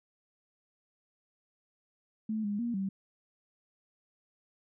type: tone with pitch steps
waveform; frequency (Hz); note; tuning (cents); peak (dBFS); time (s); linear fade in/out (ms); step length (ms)
sine; 218 / 204.9 / 236.8 / 193.6; A3 / G#3 / A#3 / G3; -16 / -23 / +27 / -21; -30; 2.29-2.89; 5; 150
effects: none